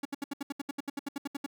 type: tone bursts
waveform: 45% pulse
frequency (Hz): 281.3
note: C#4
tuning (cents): +26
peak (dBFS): -32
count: 16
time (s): 0.03-1.463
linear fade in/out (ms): 5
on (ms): 23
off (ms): 71
effects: none